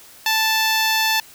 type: tone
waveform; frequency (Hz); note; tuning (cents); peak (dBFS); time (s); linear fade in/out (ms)
10% pulse; 880; A5; 0; -8; 0.26-1.2; 2
effects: white hiss -45 dBFS RMS until 1.34 s